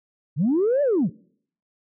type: linear two-way sweep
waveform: sine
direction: up then down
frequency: 123.6 to 595 to 123.6 Hz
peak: -16 dBFS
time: 0.36-1.1 s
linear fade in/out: 50 ms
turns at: 0.82 s
effects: noise-tail reverb RT60 0.6 s tail -24 dB re dry + tanh soft clip ceiling -14 dBFS